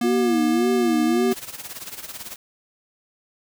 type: tone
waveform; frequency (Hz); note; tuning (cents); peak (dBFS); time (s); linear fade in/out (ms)
square; 238.9; A#3; +43; -21; 0.01-1.33; 5
type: tone with vibrato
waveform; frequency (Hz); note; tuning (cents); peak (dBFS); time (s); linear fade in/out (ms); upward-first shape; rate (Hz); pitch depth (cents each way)
sine; 343.3; F4; -30; -19; 0.03-1.34; 20; sine; 1.8; 190
type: noise with tremolo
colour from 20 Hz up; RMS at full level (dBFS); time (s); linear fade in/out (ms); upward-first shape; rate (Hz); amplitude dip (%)
white; -33; 1.31-2.36; 2; sine; 18; 75
effects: none